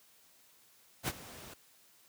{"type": "noise with ADSR envelope", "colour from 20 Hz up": "pink", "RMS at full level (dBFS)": -32, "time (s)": [1.03, 1.54], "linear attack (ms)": 49, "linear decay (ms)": 40, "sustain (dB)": -17, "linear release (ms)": 6, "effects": ["white hiss -64 dBFS RMS until 2.08 s", "high-pass 80 Hz 12 dB/octave"]}